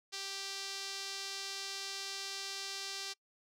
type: tone with band-pass filter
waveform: sawtooth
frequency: 392 Hz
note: G4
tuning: in tune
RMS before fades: -42 dBFS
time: 0.12-3.14 s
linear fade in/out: 20 ms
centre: 4800 Hz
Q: 1.9
effects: noise-tail reverb RT60 0.1 s tail -24 dB re dry